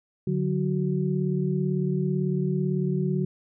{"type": "tone cluster", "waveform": "sine", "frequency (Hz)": [146.4, 184.4, 372.4], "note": ["D3", "F#3", "F#4"], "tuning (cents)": [-5, -6, 11], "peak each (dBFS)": [-26, -26, -30], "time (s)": [0.27, 3.25], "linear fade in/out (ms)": 5, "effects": []}